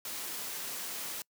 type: noise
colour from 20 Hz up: white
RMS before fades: -39 dBFS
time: 0.05-1.22 s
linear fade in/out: 2 ms
effects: noise-tail reverb RT60 0.1 s tail -26 dB re dry + high-pass 150 Hz 12 dB/octave